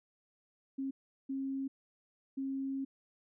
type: tone bursts at uneven times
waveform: sine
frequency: 270.1 Hz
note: C#4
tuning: 45 cents flat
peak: -34 dBFS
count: 3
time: 0.78-0.91 / 1.29-1.68 / 2.37-2.85 s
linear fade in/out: 10 ms
effects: none